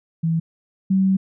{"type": "tone pair in turn", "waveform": "sine", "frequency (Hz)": [163.8, 191.17], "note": ["E3", "G3"], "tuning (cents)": [-11, -43], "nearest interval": "minor third", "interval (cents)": 268, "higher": "second", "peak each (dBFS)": [-17, -14], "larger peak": "second", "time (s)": [[0.23, 0.4], [0.9, 1.17]], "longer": "second", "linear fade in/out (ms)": 10, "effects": []}